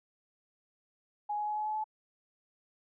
sine tone with pitch steps, 833 / 838.8 / 844.6 / 850.5 / 856.4 / 862.4 Hz, G#5 / G#5 / G#5 / G#5 / A5 / A5, +5 / +17 / +29 / +41 / -47 / -35 cents, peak -31 dBFS, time 1.29-1.842 s, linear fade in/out 10 ms, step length 92 ms, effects none

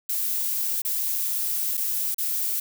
violet noise with dropouts, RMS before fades -26 dBFS, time 0.09-2.6 s, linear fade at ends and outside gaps 5 ms, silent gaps 0.819-0.849 / 1.771-1.775 / 2.145-2.182 s, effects none

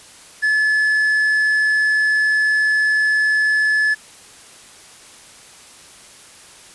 triangle tone with quantisation, 1723 Hz, A6, 37 cents flat, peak -12 dBFS, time 0.42-3.95 s, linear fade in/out 20 ms, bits 7, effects white hiss -43 dBFS RMS until 6.74 s + resampled to 24000 Hz

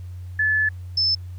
sine tone pair in turn, 1730 / 5261 Hz, A6 / E8, -30 / -4 cents, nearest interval octave + perfect fifth, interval 1926 cents, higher second, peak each -17 dBFS, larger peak neither, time 0.39-0.69 / 0.97-1.15 s, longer first, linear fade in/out 5 ms, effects added 90 Hz sine -32 dBFS peak until 1.38 s + pink hiss -58 dBFS RMS until 1.38 s

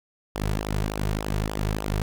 sawtooth tone with flanger, 51.91 Hz, G#1, in tune, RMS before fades -27 dBFS, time 0.35-2.02 s, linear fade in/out 0 ms, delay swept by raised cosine 0.45 to 3.85 ms, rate 3.4 Hz, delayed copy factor -0.7, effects none

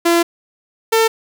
sawtooth tone pair in turn, 340 / 449 Hz, F4 / A4, -46 / +35 cents, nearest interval perfect fourth, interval 481 cents, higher second, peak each -7 dBFS, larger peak neither, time 0.05-0.23 / 0.92-1.08 s, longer first, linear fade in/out 10 ms, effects none

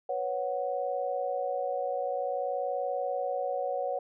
sine chord, B suspended second, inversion none, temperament equal, 493.9 / 554.4 / 740 Hz, B4 / C#5 / F#5, 0 / 0 / 0 cents, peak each -35 / -32 / -33 dBFS, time 0.09-3.99 s, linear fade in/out 5 ms, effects none

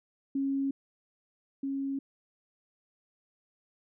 sine tone pair in turn, 273.8 / 273.8 Hz, C#4 / C#4, -21 / -21 cents, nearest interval unison, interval 0 cents, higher neither, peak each -27 / -30 dBFS, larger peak first, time 0.35-0.71 / 1.63-1.99 s, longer neither, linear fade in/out 5 ms, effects none

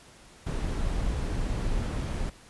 brown noise, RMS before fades -29 dBFS, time 0.46-2.3 s, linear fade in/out 10 ms, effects pink hiss -53 dBFS RMS until 2.49 s + resampled to 24000 Hz

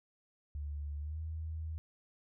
sine tone with pitch glide, 73 to 79.61 Hz, D2 to D#2, -10 to +40 cents, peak -37 dBFS, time 0.55-1.78 s, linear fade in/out 0 ms, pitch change +150 cents, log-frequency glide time 0.99-1.2 s, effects none

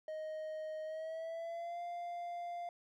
triangle tone with pitch glide, 624 to 696.4 Hz, D#5 to F5, +5 to -5 cents, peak -38 dBFS, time 0.08-2.69 s, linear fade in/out 2 ms, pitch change +190 cents, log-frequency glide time 0.84-1.81 s, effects none

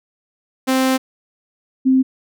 sawtooth / sine tone pair in turn, 261.6 / 261.6 Hz, C4 / C4, 0 / 0 cents, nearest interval unison, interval 0 cents, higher neither, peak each -10 dBFS, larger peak neither, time 0.67-0.98 / 1.85-2.03 s, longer first, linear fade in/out 20 ms, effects none

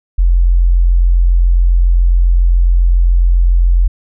sine tone, 43.65 Hz, F1, in tune, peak -6 dBFS, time 0.18-3.88 s, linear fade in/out 10 ms, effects none

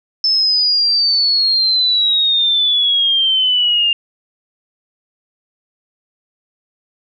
sine exponential sweep, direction down, 5280 to 2794 Hz, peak -11 dBFS, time 0.24-3.93 s, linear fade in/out 2 ms, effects none

